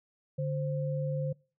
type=tone pair together; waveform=sine; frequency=146.34 / 523.3 Hz; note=D3 / C5; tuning=-6 / 0 cents; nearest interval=octave + minor seventh; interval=2206 cents; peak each=-30 / -35 dBFS; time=0.38-1.33 s; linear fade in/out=10 ms; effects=noise-tail reverb RT60 0.4 s tail -26 dB re dry